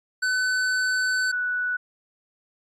square / sine tone pair in turn, 1509 / 1478.8 Hz, F#6 / F#6, +34 / -1 cents, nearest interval unison, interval 35 cents, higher first, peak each -22 / -23 dBFS, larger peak first, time 0.22-1.32 / 1.32-1.77 s, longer first, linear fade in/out 10 ms, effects resampled to 22050 Hz

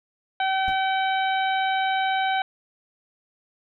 harmonic tone, 766 Hz, G5, 40 cents flat, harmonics 1 / 2 / 3 / 4 / 5, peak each -22 / -28 / -32 / -34 / -36 dBFS, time 0.4-2.42 s, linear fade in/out 2 ms
brown noise with exponential decay, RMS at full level -32 dBFS, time 0.68-0.8 s, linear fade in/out 1 ms, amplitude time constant 25 ms
effects none

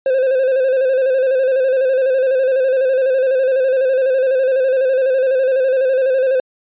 triangle tone with vibrato, 523.3 Hz, C5, in tune, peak -10 dBFS, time 0.06-6.4 s, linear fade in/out 2 ms, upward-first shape square, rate 12 Hz, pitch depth 44 cents each way, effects resampled to 8000 Hz

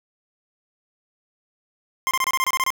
25% pulse tone bursts, 1051 Hz, C6, 7 cents sharp, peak -15 dBFS, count 10, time 2.07-2.704 s, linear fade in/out 0 ms, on 40 ms, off 26 ms, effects none

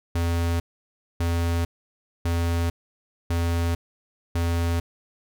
square tone bursts, 84.8 Hz, E2, 50 cents sharp, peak -22 dBFS, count 5, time 0.15-4.8 s, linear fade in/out 5 ms, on 450 ms, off 600 ms, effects none

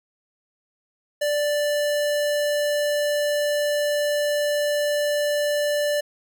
square tone, 587.3 Hz, D5, in tune, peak -21 dBFS, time 1.21-6.01 s, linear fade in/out 10 ms, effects none

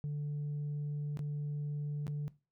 sine tone with dropouts, 146.83 Hz, D3, in tune, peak -32 dBFS, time 0.04-2.28 s, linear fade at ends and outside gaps 0 ms, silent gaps 1.172-1.192 / 2.068-2.079 s, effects noise-tail reverb RT60 0.3 s tail -20 dB re dry + tanh soft clip ceiling -33 dBFS

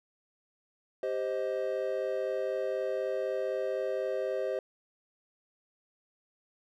triangle chord, C minor, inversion second, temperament equal with one note detuned, 392 / 523.3 / 627.3 Hz, G4 / C5 / Eb5, 0 / 0 / +14 cents, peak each -33 / -31 / -33 dBFS, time 1.03-4.59 s, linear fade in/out 2 ms, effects none

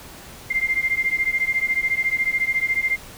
sine beating tone pair, 2093 / 2107 Hz, C7 / C7, 0 / +12 cents, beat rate 14 Hz, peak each -22 dBFS, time 0.5-2.97 s, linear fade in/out 10 ms, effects pink hiss -41 dBFS RMS until 3.17 s

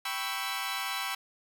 15% pulse chord, C# half-diminished seventh, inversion second, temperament equal, 784 / 987.8 / 1108.7 / 1318.5 Hz, G5 / B5 / C#6 / E6, 0 / 0 / 0 / 0 cents, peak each -31 dBFS, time 0.05-1.15 s, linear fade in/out 5 ms, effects none

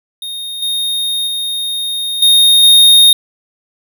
square tone with level steps, 3700 Hz, A#7, 14 cents flat, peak -22 / -15 / -17 / -6 / -4 dBFS, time 0.22-3.13 s, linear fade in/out 2 ms, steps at 0.62 / 1.27 / 2.22 / 2.63 s, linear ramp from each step 5 ms, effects none

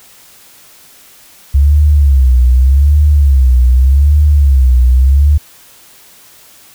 sine tone with vibrato, 67.9 Hz, C#2, 35 cents flat, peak -4 dBFS, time 1.54-5.38 s, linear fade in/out 10 ms, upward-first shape sine, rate 0.84 Hz, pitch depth 160 cents each way, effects white hiss -41 dBFS RMS until 6.74 s

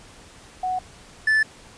sine / triangle tone pair in turn, 740 / 1750.4 Hz, F#5 / A6, 0 / -9 cents, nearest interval octave + minor third, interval 1491 cents, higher second, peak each -22 / -14 dBFS, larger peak second, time 0.63-0.79 / 1.27-1.43 s, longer neither, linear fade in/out 5 ms, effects pink hiss -47 dBFS RMS until 1.77 s + resampled to 22050 Hz

